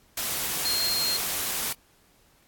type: tone in noise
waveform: sine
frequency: 4217 Hz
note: C8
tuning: 13 cents sharp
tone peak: -25 dBFS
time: 0.65-1.17 s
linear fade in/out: 5 ms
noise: white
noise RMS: -29 dBFS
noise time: 0.17-1.73 s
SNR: +1 dB
effects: pink hiss -61 dBFS RMS until 2.47 s + AAC 64 kbps